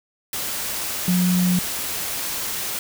sine tone in noise, 179.9 Hz, F#3, 48 cents flat, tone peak -16 dBFS, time 1.08-1.59 s, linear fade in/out 2 ms, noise white, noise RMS -27 dBFS, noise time 0.33-2.79 s, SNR +8 dB, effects none

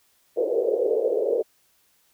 white band-pass noise, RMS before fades -23 dBFS, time 0.36-1.43 s, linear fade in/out 20 ms, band 400 to 520 Hz, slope 48 dB/octave, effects white hiss -64 dBFS RMS until 2.13 s

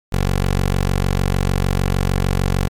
15% pulse tone, 46.62 Hz, F#1, 14 cents sharp, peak -9 dBFS, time 0.12-2.68 s, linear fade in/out 10 ms, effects MP3 96 kbps

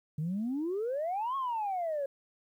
sine exponential two-way sweep, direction up then down, 146.83 to 1108.7 to 541 Hz, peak -29 dBFS, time 0.18-2.06 s, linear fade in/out 5 ms, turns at 1.36 s, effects tanh soft clip ceiling -27 dBFS + 11-bit

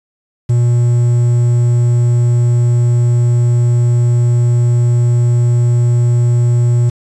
triangle tone with quantisation, 120 Hz, B2, 49 cents flat, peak -6 dBFS, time 0.49-6.9 s, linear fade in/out 10 ms, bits 6, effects resampled to 24000 Hz

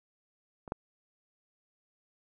clicks, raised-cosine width 1 ms, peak -30 / -18 dBFS, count 2, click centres 0.678 / 0.721 s, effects none

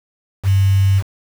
sine tone with quantisation, 97.3 Hz, G2, 12 cents flat, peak -10 dBFS, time 0.43-1.03 s, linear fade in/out 50 ms, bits 5, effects none

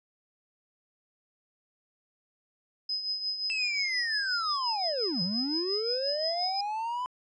sine tone with tremolo, 5050 Hz, D#8, 25 cents sharp, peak -27 dBFS, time 2.89-6.61 s, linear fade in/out 5 ms, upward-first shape triangle, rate 5.7 Hz, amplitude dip 65%
triangle linear two-way sweep, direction down then up, 2662 to 165.6 to 1013 Hz, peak -28 dBFS, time 3.5-7.06 s, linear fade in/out 0 ms, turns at 5.22 s
effects resampled to 22050 Hz

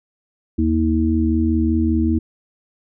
sine tone cluster, 79.2 / 234.7 / 319.9 Hz, D#2 / A#3 / D#4, +31 / +12 / +48 cents, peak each -19 dBFS, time 0.58-2.19 s, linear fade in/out 10 ms, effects none

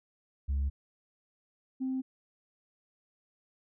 sine tone pair in turn, 69.2 / 261.3 Hz, C#2 / C4, -2 / -2 cents, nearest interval octave + major seventh, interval 2300 cents, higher second, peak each -25 / -29 dBFS, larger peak first, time 0.48-0.7 / 1.8-2.02 s, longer neither, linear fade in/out 20 ms, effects tanh soft clip ceiling -26 dBFS

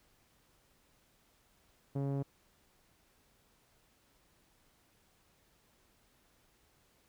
sawtooth tone with low-pass filter, 138.59 Hz, C#3, in tune, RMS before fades -35 dBFS, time 1.95-2.23 s, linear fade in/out 10 ms, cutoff 540 Hz, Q 0.89, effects pink hiss -70 dBFS RMS until 7.08 s

